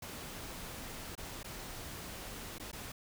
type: noise with dropouts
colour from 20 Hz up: pink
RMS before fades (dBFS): -45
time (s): 0.02-2.92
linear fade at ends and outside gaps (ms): 5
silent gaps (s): 1.153-1.177 / 1.431-1.443 / 2.584-2.597 / 2.716-2.729
effects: none